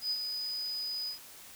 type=tone with ADSR envelope; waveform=triangle; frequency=4978 Hz; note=D#8; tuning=in tune; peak=-25 dBFS; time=0.01-1.19 s; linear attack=98 ms; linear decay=49 ms; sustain=-7 dB; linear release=110 ms; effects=tanh soft clip ceiling -27 dBFS + white hiss -51 dBFS RMS until 1.55 s